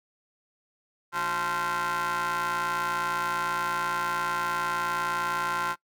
30% pulse ring-modulated tone, 168.6 Hz, E3, 39 cents sharp, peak -21 dBFS, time 1.12-5.76 s, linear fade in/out 50 ms, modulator 1210 Hz, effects noise-tail reverb RT60 0.1 s tail -22 dB re dry

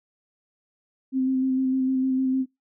sine tone with vibrato, 261.6 Hz, C4, in tune, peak -20 dBFS, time 1.12-2.46 s, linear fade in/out 50 ms, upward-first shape square, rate 6.6 Hz, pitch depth 14 cents each way, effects noise-tail reverb RT60 0.2 s tail -24 dB re dry

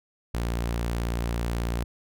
sawtooth tone, 58.27 Hz, A#1, in tune, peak -22 dBFS, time 0.34-1.84 s, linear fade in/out 5 ms, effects none

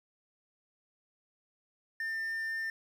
triangle tone with quantisation, 1799 Hz, A6, 38 cents sharp, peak -31 dBFS, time 2-2.7 s, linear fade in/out 2 ms, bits 10, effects none

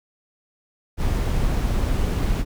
brown noise, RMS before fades -21 dBFS, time 0.97-2.45 s, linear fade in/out 50 ms, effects none

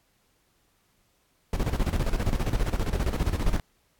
brown noise with tremolo, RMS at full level -23 dBFS, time 1.53-3.6 s, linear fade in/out 2 ms, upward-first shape square, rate 15 Hz, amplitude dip 70%, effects pink hiss -68 dBFS RMS until 3.99 s + AAC 64 kbps

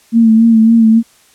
sine tone with vibrato, 225.7 Hz, A3, 44 cents sharp, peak -4 dBFS, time 0.12-1.03 s, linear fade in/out 50 ms, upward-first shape sine, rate 3.6 Hz, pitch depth 39 cents each way, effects white hiss -48 dBFS RMS until 1.34 s + low-pass 11000 Hz 12 dB/octave

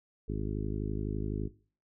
harmonic tone, 51.91 Hz, G#1, in tune, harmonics 1 / 2 / 3 / 4 / 5 / 6 / 7 / 8, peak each -35 / -38 / -40 / -41 / -42 / -43 / -43 / -44 dBFS, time 0.28-1.48 s, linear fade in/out 10 ms, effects noise-tail reverb RT60 0.4 s tail -18 dB re dry

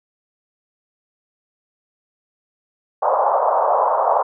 pink band-pass noise, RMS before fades -17 dBFS, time 3.02-4.23 s, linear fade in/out 10 ms, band 540 to 1100 Hz, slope 48 dB/octave, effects none

